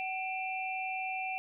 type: tone cluster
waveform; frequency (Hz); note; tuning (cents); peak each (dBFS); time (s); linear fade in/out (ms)
sine; 755 / 2376 / 2668; F#5 / D7 / E7; +35 / +20 / +20; -36 / -38 / -40; 0-1.38; 0
effects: none